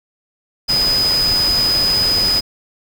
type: tone in noise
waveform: sine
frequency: 4996 Hz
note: D#8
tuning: 6 cents sharp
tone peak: -13 dBFS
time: 0.68-2.41 s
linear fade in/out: 20 ms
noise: pink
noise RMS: -24 dBFS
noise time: 0.68-2.41 s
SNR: +8 dB
effects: none